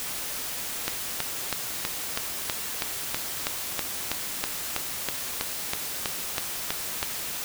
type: click train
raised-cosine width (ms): 0.2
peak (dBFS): -8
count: 20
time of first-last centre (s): 0.88-7.029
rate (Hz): 3.09
effects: white hiss -33 dBFS RMS until 7.44 s